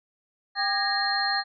sine tone cluster, 793 / 1200 / 1653 / 1858 / 4207 Hz, G5 / D6 / G#6 / A#6 / C8, +20 / +37 / -9 / -6 / +9 cents, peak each -28 / -34 / -31 / -30 / -27 dBFS, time 0.55-1.44 s, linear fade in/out 50 ms, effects none

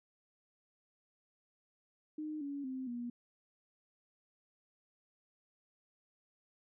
sine tone with pitch steps, 306.4 / 282.6 / 260.6 / 240.4 Hz, D#4 / C#4 / C4 / B3, -27 / +34 / -7 / -46 cents, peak -38 dBFS, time 2.18-3.1 s, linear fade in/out 5 ms, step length 230 ms, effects none

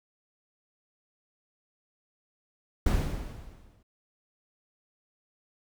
brown noise with exponential decay, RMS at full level -22 dBFS, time 2.86-3.83 s, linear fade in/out 5 ms, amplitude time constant 210 ms, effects none

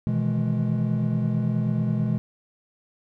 triangle chord, E major seventh, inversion second, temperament equal with one note detuned, 123.47 / 155.56 / 164.81 / 211 Hz, B2 / D#3 / E3 / G#3, 0 / 0 / 0 / +28 cents, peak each -23 / -29 / -26 / -24 dBFS, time 0.07-2.18 s, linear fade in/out 0 ms, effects none

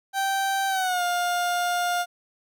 30% pulse tone with pitch glide, 780 to 707 Hz, G5 to F5, -9 to +21 cents, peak -20 dBFS, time 0.13-2.06 s, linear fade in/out 50 ms, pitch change -170 cents, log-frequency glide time 0.68-1.03 s, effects none

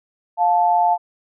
sine tone pair together, 705.8 / 876 Hz, F5 / A5, +18 / -8 cents, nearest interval major third, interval 374 cents, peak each -16 dBFS, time 0.37-0.98 s, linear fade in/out 50 ms, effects none

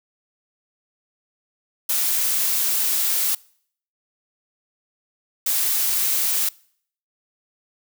blue noise bursts at uneven times, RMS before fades -21 dBFS, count 2, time 1.89-3.35 / 5.46-6.49 s, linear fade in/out 5 ms, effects noise-tail reverb RT60 0.6 s tail -24 dB re dry

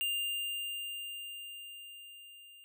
square tone with level ramp, 2800 Hz, F7, 4 cents sharp, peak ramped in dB -31 to -54 dBFS, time 0.01-2.64 s, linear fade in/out 0 ms, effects none

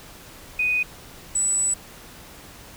sine tone pair in turn, 2489 / 7902 Hz, D#7 / B8, 0 / 0 cents, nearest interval octave + minor sixth, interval 2000 cents, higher second, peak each -19 dBFS, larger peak neither, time 0.59-0.83 / 1.35-1.74 s, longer second, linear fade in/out 5 ms, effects pink hiss -44 dBFS RMS until 2.76 s

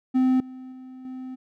triangle tone with level steps, 257.8 Hz, C4, 26 cents flat, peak -15 / -35 / -37 / -31 dBFS, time 0.14-1.36 s, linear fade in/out 20 ms, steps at 0.4 / 0.72 / 1.05 s, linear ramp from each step 2 ms, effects none

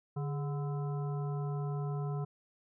harmonic tone with a mistuned harmonic, 145.7 Hz, D3, 13 cents flat, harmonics 1 / 3 / 5 / 7 / 9, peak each -33 / -43 / -47 / -50 / -52 dBFS, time 0.16-2.25 s, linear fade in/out 10 ms, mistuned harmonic 3, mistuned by -87 cents, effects none

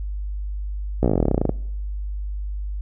slowing click train, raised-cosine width 2 ms, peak -5 dBFS, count 19, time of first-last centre 1.03-1.494 s, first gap 15 ms, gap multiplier 1.06, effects noise-tail reverb RT60 0.8 s tail -24 dB re dry + added 50 Hz sine -25 dBFS peak until 2.81 s

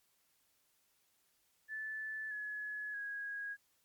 sine tone with pitch steps, 1746 / 1697.3 / 1649.9 Hz, A6 / G#6 / G#6, -14 / +37 / -12 cents, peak -39 dBFS, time 1.68-3.57 s, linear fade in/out 50 ms, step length 630 ms, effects white hiss -75 dBFS RMS until 3.84 s + MP3 96 kbps

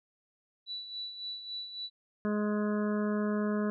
sine tone with tremolo, 3951 Hz, B7, in tune, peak -35 dBFS, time 0.66-1.9 s, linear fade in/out 50 ms, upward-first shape sine, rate 3.6 Hz, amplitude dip 60%
harmonic tone, 209.5 Hz, G#3, 15 cents sharp, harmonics 1 / 2 / 3 / 5 / 6 / 7 / 8, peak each -29 / -35 / -39 / -43 / -45 / -46 / -47 dBFS, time 2.25-3.7 s, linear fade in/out 0 ms
effects none

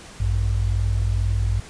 sine tone pair together, 55.68 / 97.9 Hz, A1 / G2, +21 / -2 cents, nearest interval minor seventh, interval 977 cents, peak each -21 dBFS, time 0.2-1.6 s, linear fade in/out 5 ms, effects pink hiss -42 dBFS RMS until 1.69 s + resampled to 22050 Hz

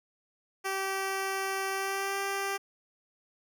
10% pulse tone with pitch glide, 386.9 to 393.9 Hz, G4 to G4, -23 to +8 cents, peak -22 dBFS, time 0.64-2.58 s, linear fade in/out 20 ms, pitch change +31 cents, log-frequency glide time 1.72-2.18 s, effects none

